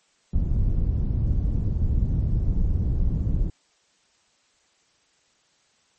pink low-pass noise, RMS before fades -22 dBFS, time 0.33-3.5 s, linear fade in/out 5 ms, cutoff 130 Hz, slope 12 dB/octave, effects white hiss -64 dBFS RMS until 5.98 s + MP3 32 kbps

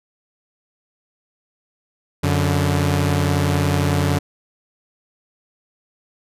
sawtooth tone pair together, 90.9 / 144.45 Hz, F#2 / D3, -30 / -28 cents, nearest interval minor sixth, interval 802 cents, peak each -15 dBFS, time 2.23-4.19 s, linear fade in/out 10 ms, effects resampled to 32000 Hz

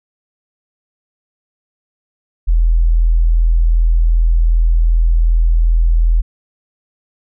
sine tone, 41.31 Hz, E1, 4 cents sharp, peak -8 dBFS, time 2.47-6.22 s, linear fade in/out 20 ms, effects none

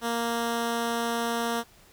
10% pulse tone, 233.1 Hz, A#3, in tune, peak -18 dBFS, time 0.01-1.64 s, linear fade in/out 50 ms, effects pink hiss -56 dBFS RMS until 1.92 s

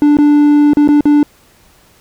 triangle tone with dropouts, 293.7 Hz, D4, in tune, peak -3 dBFS, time 0.02-1.23 s, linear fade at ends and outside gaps 1 ms, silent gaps 0.17-0.186 / 0.734-0.77 / 0.876-0.888 / 1.008-1.055 s, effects pink hiss -48 dBFS RMS until 2 s

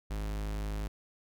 45% pulse tone, 51.91 Hz, G#1, in tune, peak -33 dBFS, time 0.1-0.88 s, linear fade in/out 10 ms, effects none

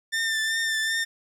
sawtooth tone with vibrato, 1790 Hz, A6, 29 cents sharp, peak -20 dBFS, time 0.12-1.05 s, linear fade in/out 20 ms, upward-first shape triangle, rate 2.6 Hz, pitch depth 32 cents each way, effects low-pass 10000 Hz 12 dB/octave + 10-bit

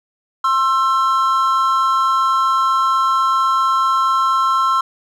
triangle tone pair together, 1060.4 / 1336 Hz, C6 / E6, +23 / +23 cents, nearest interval major third, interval 400 cents, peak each -14 dBFS, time 0.44-4.81 s, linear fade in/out 5 ms, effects none

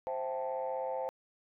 sine chord, A minor seventh, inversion first, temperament equal, 523.3 / 659.3 / 784 / 880 Hz, C5 / E5 / G5 / A5, 0 / 0 / 0 / 0 cents, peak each -35 / -40 / -40 / -39 dBFS, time 0.07-1.09 s, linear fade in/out 0 ms, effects tanh soft clip ceiling -26 dBFS

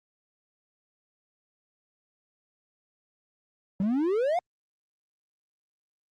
triangle exponential sweep, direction up, 185 to 740 Hz, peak -21 dBFS, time 3.8-4.39 s, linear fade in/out 2 ms, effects Opus 32 kbps

